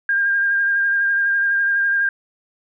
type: tone with vibrato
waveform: sine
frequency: 1605 Hz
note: G6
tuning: 40 cents sharp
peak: -15 dBFS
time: 0.09-2.09 s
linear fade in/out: 2 ms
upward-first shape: sine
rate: 12 Hz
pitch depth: 19 cents each way
effects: none